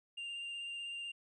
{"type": "tone with vibrato", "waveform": "triangle", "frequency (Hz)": 2792, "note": "F7", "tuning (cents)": -1, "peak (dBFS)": -39, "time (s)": [0.17, 1.12], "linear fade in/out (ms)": 10, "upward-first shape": "sine", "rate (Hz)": 16, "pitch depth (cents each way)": 13, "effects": ["resampled to 22050 Hz"]}